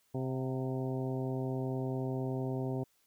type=harmonic tone with a mistuned harmonic; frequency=130.81 Hz; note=C3; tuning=in tune; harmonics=1 / 2 / 3 / 4 / 5 / 6 / 7; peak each=-35 / -38 / -39 / -45 / -45 / -49 / -51 dBFS; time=0.14-2.84 s; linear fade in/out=10 ms; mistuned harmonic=6; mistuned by=-59 cents; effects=white hiss -72 dBFS RMS until 3.06 s